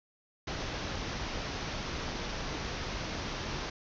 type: low-pass noise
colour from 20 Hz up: pink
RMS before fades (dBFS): -37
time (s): 0.47-3.7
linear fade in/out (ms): 5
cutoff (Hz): 6200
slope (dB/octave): 96
effects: none